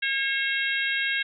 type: harmonic tone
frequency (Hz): 542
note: C#5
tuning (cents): -39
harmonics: 3 / 4 / 5 / 6 / 7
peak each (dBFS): -27 / -29 / -31 / -33 / -34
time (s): 0.02-1.23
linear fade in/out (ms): 10
effects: none